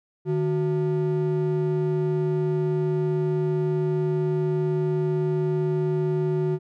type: ring-modulated tone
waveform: triangle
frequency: 261.6 Hz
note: C4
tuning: in tune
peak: -16 dBFS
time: 0.25-6.59 s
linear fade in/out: 50 ms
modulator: 109 Hz
effects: none